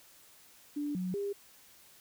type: tone with pitch steps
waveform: sine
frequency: 292.3 / 183.4 / 402.4 Hz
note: D4 / F#3 / G4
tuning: -8 / -15 / +45 cents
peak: -32 dBFS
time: 0.76-1.33 s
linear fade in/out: 10 ms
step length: 190 ms
effects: white hiss -59 dBFS RMS until 2 s